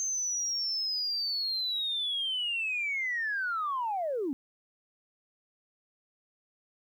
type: linear sweep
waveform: sine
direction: down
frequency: 6330 to 252.9 Hz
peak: -28 dBFS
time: 0-4.33 s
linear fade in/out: 0 ms
effects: tanh soft clip ceiling -24 dBFS + 11-bit